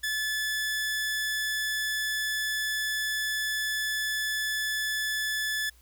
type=tone; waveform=sawtooth; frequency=1730 Hz; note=A6; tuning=30 cents flat; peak=-24 dBFS; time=0.03-5.7 s; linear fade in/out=10 ms; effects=added 60 Hz sine -56 dBFS peak until 5.81 s + white hiss -62 dBFS RMS until 5.81 s